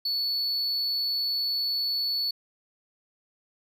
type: tone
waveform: triangle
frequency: 4435 Hz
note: C#8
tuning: in tune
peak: -24 dBFS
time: 0.05-2.31 s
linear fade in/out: 5 ms
effects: none